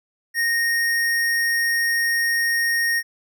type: tone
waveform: square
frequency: 1857 Hz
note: A#6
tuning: 7 cents flat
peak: -19 dBFS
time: 0.34-3.03 s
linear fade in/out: 50 ms
effects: none

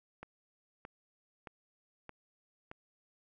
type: click train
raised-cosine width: 0.5 ms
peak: -30 dBFS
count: 5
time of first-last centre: 0.23-2.714 s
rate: 1.61 Hz
effects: none

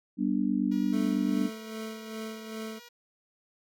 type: chord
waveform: sine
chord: G major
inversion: none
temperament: just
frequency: 196 / 245 / 294 Hz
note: G3 / B3 / D4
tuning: 0 / -14 / +2 cents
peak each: -29 dBFS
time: 0.17-1.5 s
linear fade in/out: 50 ms
type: tone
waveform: 5% pulse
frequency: 478.8 Hz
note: A#4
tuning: 46 cents sharp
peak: -37 dBFS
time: 0.71-2.89 s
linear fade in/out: 10 ms
type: tone with tremolo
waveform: 25% pulse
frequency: 220 Hz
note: A3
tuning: in tune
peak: -31 dBFS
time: 0.92-2.8 s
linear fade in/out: 20 ms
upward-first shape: sine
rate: 2.5 Hz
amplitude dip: 55%
effects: none

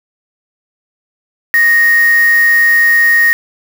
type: tone with quantisation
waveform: sine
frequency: 1864.7 Hz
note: A#6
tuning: in tune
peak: -6 dBFS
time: 1.54-3.33 s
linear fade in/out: 0 ms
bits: 3
effects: none

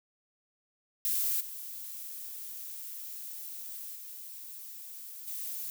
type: noise with level steps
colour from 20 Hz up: violet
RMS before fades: -30 / -42 / -45 / -38 dBFS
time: 1.05-5.7 s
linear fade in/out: 0 ms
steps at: 1.4 / 3.95 / 5.27 s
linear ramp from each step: 10 ms
effects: none

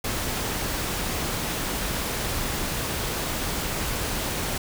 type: noise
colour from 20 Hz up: pink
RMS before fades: -28 dBFS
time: 0.04-4.58 s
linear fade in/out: 5 ms
effects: none

